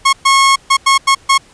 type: tone bursts at uneven times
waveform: sawtooth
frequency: 1090 Hz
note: C#6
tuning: 29 cents flat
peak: -3 dBFS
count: 6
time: 0.05-0.13 / 0.25-0.56 / 0.7-0.77 / 0.86-0.98 / 1.07-1.15 / 1.29-1.38 s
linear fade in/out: 10 ms
effects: pink hiss -45 dBFS RMS until 1.53 s + resampled to 22050 Hz